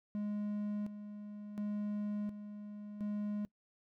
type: tone with tremolo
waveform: triangle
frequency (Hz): 207.7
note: G#3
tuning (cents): 0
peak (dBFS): -33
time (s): 0.15-3.45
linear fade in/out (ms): 0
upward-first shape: square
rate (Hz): 0.7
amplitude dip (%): 65
effects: noise-tail reverb RT60 0.1 s tail -22 dB re dry